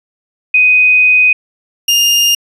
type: tone pair in turn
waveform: sine / 30% pulse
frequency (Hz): 2500 / 2819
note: D#7 / F7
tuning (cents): +8 / +16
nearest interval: major second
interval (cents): 208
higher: second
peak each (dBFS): -5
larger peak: neither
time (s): 0.54-1.33 / 1.88-2.35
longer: first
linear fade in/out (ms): 5
effects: resampled to 32000 Hz